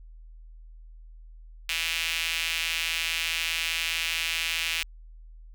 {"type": "tone with high-pass filter", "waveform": "sawtooth", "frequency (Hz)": 164.81, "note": "E3", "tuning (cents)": 0, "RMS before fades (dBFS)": -29, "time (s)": [1.69, 4.83], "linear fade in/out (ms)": 0, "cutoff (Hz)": 2600, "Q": 2.9, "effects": ["added 40 Hz sine -44 dBFS peak until 5.54 s"]}